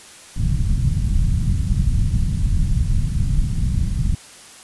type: low-pass noise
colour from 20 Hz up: pink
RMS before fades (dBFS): -18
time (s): 0.36-4.15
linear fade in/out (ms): 5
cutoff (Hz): 160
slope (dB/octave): 24
effects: white hiss -42 dBFS RMS until 4.63 s + resampled to 24000 Hz